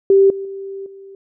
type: tone with level steps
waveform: sine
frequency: 390.9 Hz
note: G4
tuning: 5 cents flat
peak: -7 / -23 / -26 / -35 dBFS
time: 0.1-1.15 s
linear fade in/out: 2 ms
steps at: 0.3 / 0.45 / 0.86 s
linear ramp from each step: 2 ms
effects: none

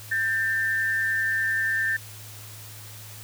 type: tone pair together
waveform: sine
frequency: 1582 / 1794.9 Hz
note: G6 / A6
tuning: +15 / +34 cents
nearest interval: major second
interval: 219 cents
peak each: -28 / -23 dBFS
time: 0.11-1.97 s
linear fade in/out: 10 ms
effects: added 106 Hz sine -43 dBFS peak until 3.23 s + white hiss -44 dBFS RMS until 3.23 s

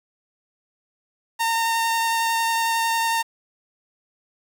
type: tone with vibrato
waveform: sawtooth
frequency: 914 Hz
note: A#5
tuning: 34 cents flat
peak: -16 dBFS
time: 1.39-3.23 s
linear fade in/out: 20 ms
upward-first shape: sine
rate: 11 Hz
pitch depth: 10 cents each way
effects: 8-bit

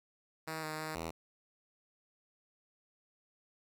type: tone with pitch steps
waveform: 5% pulse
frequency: 159 / 155.3 / 156.7 / 82.1 Hz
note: D#3 / D#3 / D#3 / E2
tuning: +38 / -3 / +13 / -6 cents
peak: -27 dBFS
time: 0.47-1.11 s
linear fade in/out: 10 ms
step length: 160 ms
effects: none

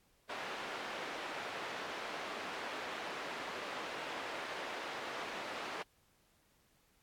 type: band-pass noise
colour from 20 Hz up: pink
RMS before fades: -43 dBFS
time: 0.29-5.83 s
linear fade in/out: 10 ms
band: 490 to 2800 Hz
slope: 12 dB/octave
effects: pink hiss -72 dBFS RMS until 7.02 s + AAC 64 kbps

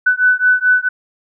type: beating tone pair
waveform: sine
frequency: 1495 / 1499.6 Hz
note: F#6 / F#6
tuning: +17 / +23 cents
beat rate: 4.6 Hz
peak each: -13 dBFS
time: 0.06-0.89 s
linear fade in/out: 10 ms
effects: none

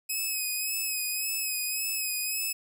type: tone with vibrato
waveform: 5% pulse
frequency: 2541 Hz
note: D#7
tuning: 36 cents sharp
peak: -20 dBFS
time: 0.09-2.53 s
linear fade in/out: 10 ms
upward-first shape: sine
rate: 1.8 Hz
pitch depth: 42 cents each way
effects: none

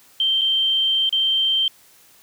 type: tone with dropouts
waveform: sine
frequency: 3136 Hz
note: G7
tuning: in tune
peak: -16 dBFS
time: 0.2-1.68 s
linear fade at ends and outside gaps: 2 ms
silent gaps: 0.412-0.416 / 1.093-1.126 s
effects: white hiss -52 dBFS RMS until 2.22 s + high-pass 60 Hz 12 dB/octave

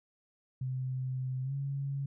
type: tone with pitch glide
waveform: sine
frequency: 129.4 to 138.69 Hz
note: C3 to C#3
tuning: -19 to +1 cents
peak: -32 dBFS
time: 0.61-2.06 s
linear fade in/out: 5 ms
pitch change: +120 cents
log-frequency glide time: 1.43-1.53 s
effects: none

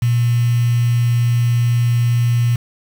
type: tone with quantisation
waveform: sine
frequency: 119.4 Hz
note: A#2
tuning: 42 cents sharp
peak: -12 dBFS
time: 0.02-2.56 s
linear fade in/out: 5 ms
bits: 5
effects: none

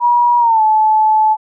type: tone with pitch glide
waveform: sine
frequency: 961 to 866.1 Hz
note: B5 to A5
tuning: -48 to -28 cents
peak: -8 dBFS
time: 0-1.37 s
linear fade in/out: 50 ms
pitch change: -180 cents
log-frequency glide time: 0.39-0.62 s
effects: none

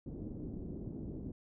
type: low-pass noise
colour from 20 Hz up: white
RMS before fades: -43 dBFS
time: 0.06-1.32 s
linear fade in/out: 5 ms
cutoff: 330 Hz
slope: 24 dB/octave
effects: none

